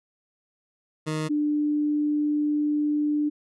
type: tone pair in turn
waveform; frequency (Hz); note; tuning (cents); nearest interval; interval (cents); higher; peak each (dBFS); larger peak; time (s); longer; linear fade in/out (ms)
20% pulse / sine; 155.56 / 297.2; D#3 / D4; 0 / +21; major seventh; 1121; second; -21 / -21; neither; 1.06-1.29 / 1.29-3.3; second; 20
effects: resampled to 24000 Hz